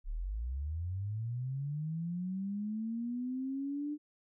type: linear sweep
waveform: sine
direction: up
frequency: 32.19 to 300 Hz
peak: -34 dBFS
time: 0.04-3.98 s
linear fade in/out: 50 ms
effects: none